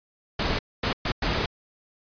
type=noise bursts at uneven times; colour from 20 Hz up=pink; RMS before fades=-25 dBFS; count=4; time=0.39-0.59 / 0.83-0.93 / 1.05-1.12 / 1.22-1.46 s; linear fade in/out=5 ms; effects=resampled to 11025 Hz